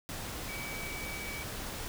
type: tone in noise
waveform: sine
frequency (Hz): 2285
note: D7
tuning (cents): -48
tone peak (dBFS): -41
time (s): 0.49-1.43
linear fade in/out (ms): 0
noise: pink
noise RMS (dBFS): -40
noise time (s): 0.09-1.88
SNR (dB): -4
effects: none